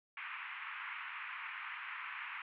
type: band-pass noise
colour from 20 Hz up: white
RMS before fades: -45 dBFS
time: 0.17-2.42 s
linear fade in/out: 2 ms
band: 980 to 2600 Hz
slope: 48 dB/octave
effects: none